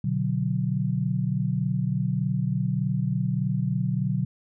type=chord; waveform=sine; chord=B minor; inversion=none; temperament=equal; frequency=123.47 / 146.83 / 185 Hz; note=B2 / D3 / F#3; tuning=0 / 0 / 0 cents; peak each=-27 dBFS; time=0.04-4.25 s; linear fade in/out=5 ms; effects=none